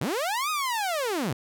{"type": "linear two-way sweep", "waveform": "sawtooth", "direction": "up then down", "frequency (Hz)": [103.8, 1269, 103.8], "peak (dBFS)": -22, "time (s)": [0.01, 1.33], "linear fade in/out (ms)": 5, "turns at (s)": 0.5, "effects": []}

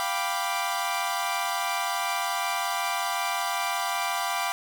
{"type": "chord", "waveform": "sawtooth", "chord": "G dominant seventh", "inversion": "third", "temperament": "equal", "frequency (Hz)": [698.5, 784, 987.8, 1174.7], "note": ["F5", "G5", "B5", "D6"], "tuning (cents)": [0, 0, 0, 0], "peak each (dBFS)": -28, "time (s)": [0, 4.52], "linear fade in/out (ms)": 0, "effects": []}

